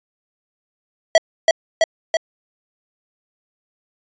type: tone with echo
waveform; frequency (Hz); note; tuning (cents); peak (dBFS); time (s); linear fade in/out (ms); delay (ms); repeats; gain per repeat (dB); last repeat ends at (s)
square; 651; E5; -22; -8; 1.15-1.18; 2; 330; 3; -2; 2.17
effects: resampled to 16000 Hz